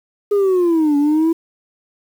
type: linear two-way sweep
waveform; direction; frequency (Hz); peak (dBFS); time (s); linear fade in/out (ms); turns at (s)
sine; down then up; 415.3 to 284.2 to 333.3; -9; 0.31-1.33; 10; 0.97
effects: tanh soft clip ceiling -11 dBFS + 7-bit